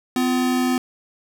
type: tone pair together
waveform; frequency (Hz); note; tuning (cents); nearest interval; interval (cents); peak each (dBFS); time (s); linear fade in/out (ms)
square; 253.2 / 345.2; B3 / F4; +43 / -20; perfect fourth; 537; -19 / -27; 0.16-0.78; 2
effects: none